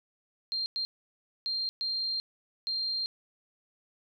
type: tone bursts at uneven times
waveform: sine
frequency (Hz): 4186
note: C8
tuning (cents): 0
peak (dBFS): -29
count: 5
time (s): 0.52-0.66 / 0.76-0.85 / 1.46-1.69 / 1.81-2.2 / 2.67-3.06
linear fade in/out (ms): 0
effects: none